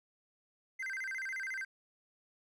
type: tone with vibrato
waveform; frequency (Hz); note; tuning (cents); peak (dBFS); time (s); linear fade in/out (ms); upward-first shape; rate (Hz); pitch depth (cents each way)
triangle; 1800; A6; +39; -35; 0.79-1.65; 10; square; 14; 240
effects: none